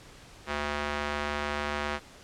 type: tone with band-pass filter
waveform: square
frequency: 73.42 Hz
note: D2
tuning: in tune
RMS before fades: -32 dBFS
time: 0.46-2 s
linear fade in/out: 50 ms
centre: 1600 Hz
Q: 0.77
effects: pink hiss -51 dBFS RMS until 2.23 s + low-pass 8000 Hz 12 dB/octave